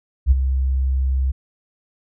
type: tone with ADSR envelope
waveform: sine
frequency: 65.9 Hz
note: C2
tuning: 13 cents sharp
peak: -7 dBFS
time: 0.26-1.32 s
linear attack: 51 ms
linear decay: 24 ms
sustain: -9 dB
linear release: 14 ms
effects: none